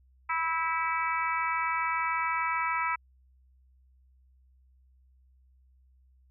harmonic tone with a mistuned harmonic, 326.8 Hz, E4, 15 cents flat, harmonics 3 / 4 / 5 / 6 / 7 / 8, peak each -31 / -31 / -40 / -36 / -34 / -44 dBFS, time 0.29-2.96 s, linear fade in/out 10 ms, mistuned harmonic 5, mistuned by -17 cents, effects added 64 Hz sine -59 dBFS peak until 6.3 s

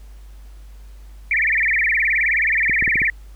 sine tone with vibrato, 2045 Hz, C7, 40 cents flat, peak -15 dBFS, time 1.31-3.1 s, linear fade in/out 2 ms, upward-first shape sine, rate 19 Hz, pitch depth 260 cents each way
clicks, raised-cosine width 3 ms, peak -16 dBFS, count 5, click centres 2.697 / 2.825 / 2.878 / 2.957 / 3.018 s
effects added 50 Hz sine -37 dBFS peak until 3.35 s + pink hiss -55 dBFS RMS until 3.35 s

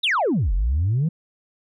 sine exponential two-way sweep, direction down then up, 4000 to 41.67 to 172.6 Hz, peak -16 dBFS, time 0.03-1.09 s, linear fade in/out 10 ms, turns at 0.53 s, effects tanh soft clip ceiling -15 dBFS

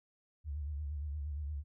sine tone with vibrato, 73.42 Hz, D2, in tune, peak -36 dBFS, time 0.44-1.64 s, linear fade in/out 50 ms, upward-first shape sine, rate 8.6 Hz, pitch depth 88 cents each way, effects none

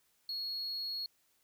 sine tone, 4322 Hz, C#8, 45 cents flat, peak -33 dBFS, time 0.29-1.06 s, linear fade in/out 2 ms, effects tanh soft clip ceiling -35 dBFS + white hiss -73 dBFS RMS until 1.43 s

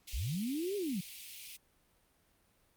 pink high-pass noise, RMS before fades -48 dBFS, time 0.07-1.57 s, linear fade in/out 10 ms, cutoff 2300 Hz, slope 48 dB/octave
sine linear two-way sweep, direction up then down, 40.19 to 418.4 to 159.6 Hz, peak -33 dBFS, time 0.13-1.01 s, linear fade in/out 10 ms, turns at 0.76 s
effects pink hiss -71 dBFS RMS until 2.76 s + Opus 48 kbps

